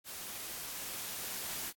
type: noise with level ramp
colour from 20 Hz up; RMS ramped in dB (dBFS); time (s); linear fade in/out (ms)
white; -44 to -39; 0.04-1.73; 50
effects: AAC 64 kbps